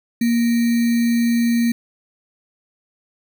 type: tone with sample-and-hold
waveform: sine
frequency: 234.6 Hz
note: A#3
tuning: 11 cents sharp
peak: -14 dBFS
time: 0.21-1.72 s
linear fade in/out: 5 ms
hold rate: 2100 Hz
effects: none